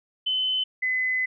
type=tone pair in turn; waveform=sine; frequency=3040 / 2025 Hz; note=F#7 / B6; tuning=+46 / +43 cents; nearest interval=perfect fifth; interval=703 cents; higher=first; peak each=-22 dBFS; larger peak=neither; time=0.26-0.64 / 0.82-1.26 s; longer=second; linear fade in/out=10 ms; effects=none